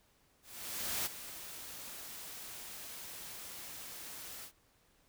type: noise with ADSR envelope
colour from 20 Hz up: white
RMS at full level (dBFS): -35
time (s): 0.42-4.52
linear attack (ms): 640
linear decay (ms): 16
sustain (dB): -12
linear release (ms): 84
effects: pink hiss -70 dBFS RMS until 5.08 s